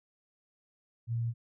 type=tone; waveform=sine; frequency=116.54 Hz; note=A#2; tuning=in tune; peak=-29 dBFS; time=1.07-1.34 s; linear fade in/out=50 ms; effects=none